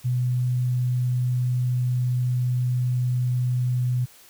sine tone, 124.7 Hz, B2, 17 cents sharp, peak -20 dBFS, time 0.04-4.06 s, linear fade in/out 20 ms, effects white hiss -51 dBFS RMS until 4.29 s

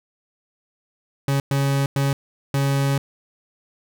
40% pulse tone bursts at uneven times, 138.59 Hz, C#3, in tune, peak -17 dBFS, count 4, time 1.28-1.4 / 1.51-1.86 / 1.96-2.13 / 2.54-2.98 s, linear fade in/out 2 ms, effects none

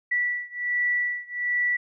sine beating tone pair, 1956 / 1957.3 Hz, B6 / B6, -17 / -16 cents, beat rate 1.3 Hz, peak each -26 / -27 dBFS, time 0.11-1.77 s, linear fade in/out 10 ms, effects none

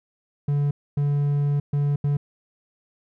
triangle tone bursts at uneven times, 143.9 Hz, D3, 35 cents flat, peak -17 dBFS, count 4, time 0.48-0.71 / 0.97-1.6 / 1.73-1.96 / 2.04-2.17 s, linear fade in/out 5 ms, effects none

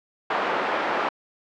white band-pass noise, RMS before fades -25 dBFS, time 0.3-1.09 s, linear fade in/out 5 ms, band 410 to 1200 Hz, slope 12 dB/octave, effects low-pass 4000 Hz 12 dB/octave

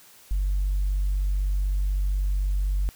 sine tone, 48 Hz, G1, 36 cents flat, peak -20 dBFS, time 0.31-2.89 s, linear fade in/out 0 ms, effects tanh soft clip ceiling -18 dBFS + white hiss -52 dBFS RMS until 2.95 s

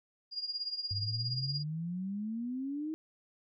sine tone with tremolo, 4836 Hz, D8, 50 cents sharp, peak -31 dBFS, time 0.31-1.64 s, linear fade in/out 50 ms, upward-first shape triangle, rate 17 Hz, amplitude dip 85%
sine exponential sweep, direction up, 98 to 320 Hz, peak -34 dBFS, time 0.91-2.94 s, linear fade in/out 0 ms
effects none

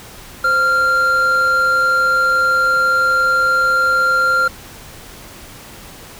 triangle tone pair together, 520 / 1388.2 Hz, C5 / F6, -11 / -11 cents, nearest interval octave + perfect fourth, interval 1700 cents, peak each -22 / -10 dBFS, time 0.44-4.48 s, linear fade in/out 5 ms, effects pink hiss -37 dBFS RMS until 6.19 s

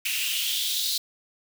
white noise with high-pass filter sweep, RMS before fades -27 dBFS, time 0.05-0.98 s, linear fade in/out 5 ms, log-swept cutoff 2500 to 4100 Hz, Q 5.2, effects none

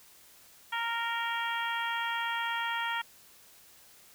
harmonic tone, 464.2 Hz, A#4, 7 cents flat, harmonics 2 / 3 / 4 / 5 / 6 / 7, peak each -34 / -36 / -36 / -41 / -42 / -40 dBFS, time 0.72-3.02 s, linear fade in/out 10 ms, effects white hiss -57 dBFS RMS until 4.14 s

